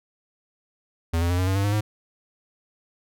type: tone with pitch steps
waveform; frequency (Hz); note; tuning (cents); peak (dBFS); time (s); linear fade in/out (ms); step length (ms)
square; 82.9 / 85.87 / 88.95 / 92.14 / 95.45 / 98.87 / 102.42 / 106.09; E2 / F2 / F2 / F#2 / G2 / G2 / G#2 / G#2; +10 / -29 / +32 / -7 / -46 / +15 / -24 / +37; -21; 1.13-1.81; 10; 85
effects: none